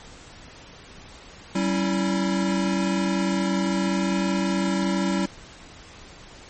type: chord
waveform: square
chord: C# diminished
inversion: second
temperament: equal with one note detuned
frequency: 191.85 / 277.2 / 329.6 Hz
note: G3 / C#4 / E4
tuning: -37 / 0 / 0 cents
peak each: -24 / -29 / -28 dBFS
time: 1.55-5.26 s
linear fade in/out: 5 ms
effects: pink hiss -45 dBFS RMS until 6.49 s + MP3 32 kbps